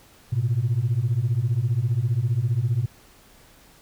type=beating tone pair; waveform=sine; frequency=110 / 125 Hz; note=A2 / B2; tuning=0 / +21 cents; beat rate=15 Hz; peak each=-22 / -21 dBFS; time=0.32-2.86 s; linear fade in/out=10 ms; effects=tanh soft clip ceiling -15 dBFS + pink hiss -53 dBFS RMS until 3.81 s